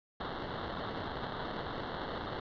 white noise with sample-and-hold, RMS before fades -39 dBFS, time 0.2-2.4 s, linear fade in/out 5 ms, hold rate 2450 Hz, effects resampled to 11025 Hz

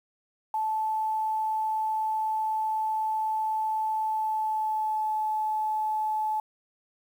sine tone with pitch glide, 872 to 863.5 Hz, A5 to A5, -16 to -33 cents, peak -25 dBFS, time 0.54-6.4 s, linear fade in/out 2 ms, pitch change -17 cents, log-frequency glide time 4.04-5.15 s, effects 9-bit

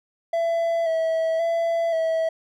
triangle tone with vibrato, 659.3 Hz, E5, in tune, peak -18 dBFS, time 0.33-2.29 s, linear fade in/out 5 ms, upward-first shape square, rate 0.94 Hz, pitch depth 26 cents each way, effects none

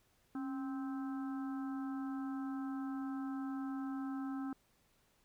harmonic tone with a mistuned harmonic, 261 Hz, C4, 4 cents flat, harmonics 1 / 3 / 4 / 5 / 6, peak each -38 / -51 / -56 / -52 / -58 dBFS, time 0.35-4.53 s, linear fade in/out 2 ms, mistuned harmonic 1, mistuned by +68 cents, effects pink hiss -73 dBFS RMS until 5.24 s

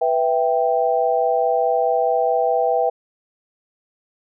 sine chord, E minor, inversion second, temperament equal, 493.9 / 659.3 / 784 Hz, B4 / E5 / G5, 0 / 0 / 0 cents, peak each -20 dBFS, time 0.01-2.9 s, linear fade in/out 10 ms, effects none

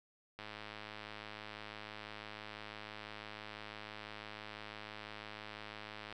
click train, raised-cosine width 0.3 ms, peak -30 dBFS, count 609, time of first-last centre 0.39-6.126 s, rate 106 Hz, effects none

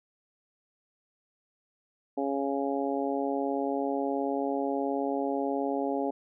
harmonic tone, 138.59 Hz, C#3, in tune, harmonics 2 / 3 / 4 / 5 / 6, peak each -31 / -33 / -34 / -35 / -36 dBFS, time 2.17-6.11 s, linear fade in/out 10 ms, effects none

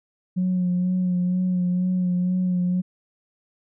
sine tone with vibrato, 181.2 Hz, F#3, 36 cents flat, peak -18 dBFS, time 0.36-2.82 s, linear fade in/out 20 ms, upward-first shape sine, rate 2.1 Hz, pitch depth 26 cents each way, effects tanh soft clip ceiling -16 dBFS

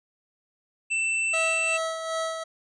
square tone, 2669 Hz, E7, 21 cents sharp, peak -24 dBFS, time 0.9-1.78 s, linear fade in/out 20 ms
25% pulse tone with tremolo, 649 Hz, E5, 27 cents flat, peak -22 dBFS, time 1.33-2.44 s, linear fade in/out 10 ms, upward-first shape sine, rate 2.6 Hz, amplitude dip 50%
effects resampled to 22050 Hz

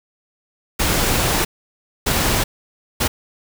pink noise bursts at uneven times, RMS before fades -18 dBFS, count 3, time 0.79-1.45 / 2.06-2.44 / 3-3.08 s, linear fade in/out 10 ms, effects none

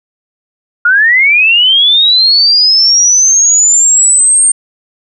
sine linear sweep, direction up, 1396.9 to 8750 Hz, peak -4 dBFS, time 0.85-4.52 s, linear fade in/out 5 ms, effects none

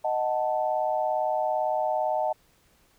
sine chord, D# diminished, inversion none, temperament equal, 622.3 / 740 / 880 Hz, D#5 / F#5 / A5, 0 / 0 / 0 cents, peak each -27 / -28 / -29 dBFS, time 0.04-2.33 s, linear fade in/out 10 ms, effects pink hiss -63 dBFS RMS until 2.98 s

